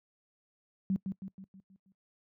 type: tone with echo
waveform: sine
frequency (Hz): 191.4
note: G3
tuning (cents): -41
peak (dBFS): -26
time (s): 0.9-0.96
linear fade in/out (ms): 0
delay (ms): 160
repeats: 6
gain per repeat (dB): -6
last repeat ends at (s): 1.92
effects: noise-tail reverb RT60 0.1 s tail -22 dB re dry + high-pass 100 Hz 12 dB/octave